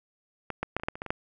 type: clicks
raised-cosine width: 0.5 ms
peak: -17 / -14 / -11 / -30 / -18 / -12 / -24 / -19 / -23 / -11 dBFS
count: 10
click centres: 0.503 / 0.63 / 0.766 / 0.798 / 0.835 / 0.885 / 0.955 / 1.019 / 1.063 / 1.105 s
effects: none